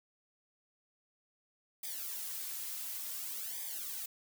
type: noise with flanger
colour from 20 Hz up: blue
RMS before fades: -41 dBFS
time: 1.83-4.06 s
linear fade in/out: 5 ms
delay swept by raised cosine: 0.71 to 3.61 ms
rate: 0.56 Hz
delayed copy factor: -0.95
effects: none